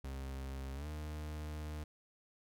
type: tone with pitch glide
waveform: 40% pulse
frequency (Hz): 67.1 to 76.19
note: C2 to D#2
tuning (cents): +44 to -36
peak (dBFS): -40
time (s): 0.04-1.84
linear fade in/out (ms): 5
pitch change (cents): +220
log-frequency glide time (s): 0.74-0.87
effects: none